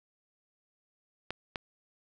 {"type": "clicks", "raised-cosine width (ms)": 0.3, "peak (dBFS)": -18, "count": 2, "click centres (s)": [1.306, 1.558], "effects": []}